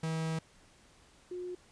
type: tone pair in turn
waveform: 45% pulse / sine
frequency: 160.9 / 359.6 Hz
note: E3 / F#4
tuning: -42 / -49 cents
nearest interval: octave + major second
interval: 1393 cents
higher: second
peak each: -32 / -37 dBFS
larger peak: first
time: 0.03-0.39 / 1.31-1.55 s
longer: first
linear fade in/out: 5 ms
effects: pink hiss -62 dBFS RMS until 1.71 s + resampled to 22050 Hz